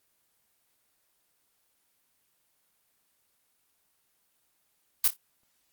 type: noise with echo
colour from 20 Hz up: blue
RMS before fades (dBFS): -21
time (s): 5.04-5.08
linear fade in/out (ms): 5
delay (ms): 29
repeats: 3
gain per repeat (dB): -12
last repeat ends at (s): 5.167
effects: white hiss -72 dBFS RMS until 5.72 s + Opus 24 kbps